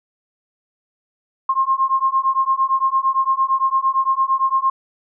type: beating tone pair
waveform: sine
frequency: 1062 / 1070.8 Hz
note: C6 / C6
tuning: +25 / +40 cents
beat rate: 8.8 Hz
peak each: -18 dBFS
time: 1.49-4.7 s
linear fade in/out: 5 ms
effects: none